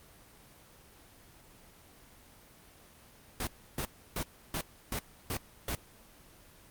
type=noise bursts; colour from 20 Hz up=pink; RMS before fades=-34 dBFS; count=7; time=3.4-5.75 s; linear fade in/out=2 ms; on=70 ms; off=310 ms; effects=pink hiss -57 dBFS RMS until 6.7 s + Opus 24 kbps